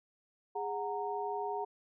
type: tone cluster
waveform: sine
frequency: 411.8 / 738 / 926 Hz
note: G#4 / F#5 / A#5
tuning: -15 / -5 / -12 cents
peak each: -38 / -38 / -38 dBFS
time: 0.55-1.65 s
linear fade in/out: 10 ms
effects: none